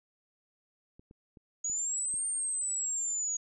clicks, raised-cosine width 3 ms, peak -40 dBFS, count 5, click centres 0.995 / 1.111 / 1.372 / 1.698 / 2.141 s
sine exponential two-way sweep, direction up then down, 6720 to 8800 to 6720 Hz, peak -30 dBFS, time 1.64-3.37 s, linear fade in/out 5 ms, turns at 2.26 s
effects none

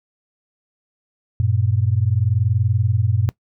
sine tone pair together, 95.92 / 116.54 Hz, G2 / A#2, -37 / 0 cents, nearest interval minor third, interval 337 cents, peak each -18 dBFS, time 1.4-3.29 s, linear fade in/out 0 ms, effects noise-tail reverb RT60 0.1 s tail -21 dB re dry

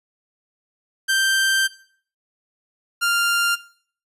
sawtooth tone pair in turn, 1568 / 1395.4 Hz, G6 / F6, 0 / -2 cents, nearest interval major second, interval 202 cents, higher first, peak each -13 / -14 dBFS, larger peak first, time 1.08-1.68 / 3.01-3.56 s, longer first, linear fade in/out 20 ms, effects noise-tail reverb RT60 0.5 s tail -17 dB re dry + resampled to 32000 Hz

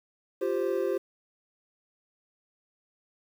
triangle chord, F suspended second, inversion none, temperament equal, 349.2 / 392 / 523.3 Hz, F4 / G4 / C5, 0 / 0 / 0 cents, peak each -29 / -27 / -29 dBFS, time 0.41-0.98 s, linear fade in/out 10 ms, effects 9-bit

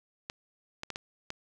clicks, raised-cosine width 0.2 ms, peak -19 dBFS, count 5, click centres 0.299 / 0.834 / 0.903 / 0.959 / 1.304 s, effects none

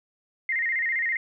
sine tone with vibrato, 1975.5 Hz, B6, in tune, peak -23 dBFS, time 0.49-1.17 s, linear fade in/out 2 ms, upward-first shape square, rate 15 Hz, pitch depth 100 cents each way, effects none

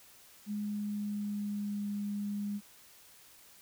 sine tone with pitch glide, 207.7 to 204.4 Hz, G#3 to G#3, 0 to -27 cents, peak -33 dBFS, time 0.46-2.61 s, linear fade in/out 50 ms, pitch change -27 cents, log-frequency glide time 0.62-1.89 s, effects white hiss -58 dBFS RMS until 3.61 s

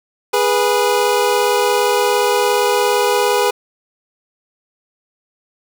25% pulse tone pair together, 412.7 / 490 Hz, G#4 / B4, -11 / -14 cents, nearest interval minor third, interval 297 cents, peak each -12 dBFS, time 0.33-3.51 s, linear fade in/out 10 ms, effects 7-bit

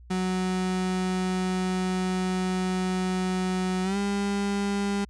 35% pulse tone with pitch glide, 185 to 200.6 Hz, F#3 to G3, 0 to +40 cents, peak -23 dBFS, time 0.1-5.05 s, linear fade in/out 10 ms, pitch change +140 cents, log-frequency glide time 3.83-3.97 s, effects added 60 Hz sine -46 dBFS peak until 5.09 s + resampled to 22050 Hz

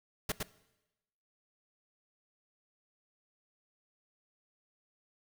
pink noise with echo, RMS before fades -32 dBFS, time 0.29-0.32 s, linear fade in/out 5 ms, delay 110 ms, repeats 1, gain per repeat -3 dB, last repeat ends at 0.43 s, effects noise-tail reverb RT60 1.0 s tail -20 dB re dry

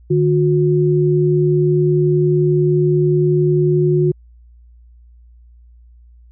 sine tone pair together, 150.33 / 361.5 Hz, D3 / F#4, +41 / -40 cents, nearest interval octave + minor third, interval 1519 cents, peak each -14 dBFS, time 0.1-4.12 s, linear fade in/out 10 ms, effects added 59 Hz sine -42 dBFS peak until 6.31 s

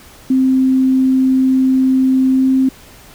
sine tone with pitch glide, 261.6 to 263.3 Hz, C4 to C4, 0 to +11 cents, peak -9 dBFS, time 0.3-2.69 s, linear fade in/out 5 ms, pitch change +11 cents, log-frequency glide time 2.28-2.51 s, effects pink hiss -41 dBFS RMS until 3.14 s

